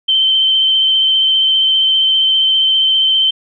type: tone with vibrato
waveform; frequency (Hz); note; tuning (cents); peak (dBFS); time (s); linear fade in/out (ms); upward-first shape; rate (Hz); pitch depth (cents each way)
sine; 3100; G7; -20; -9; 0.08-3.31; 10; square; 15; 15
effects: none